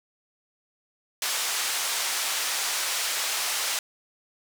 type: band-pass noise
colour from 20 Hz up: white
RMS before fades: -28 dBFS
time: 1.22-3.79 s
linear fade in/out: 2 ms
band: 730 to 8300 Hz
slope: 12 dB/octave
effects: none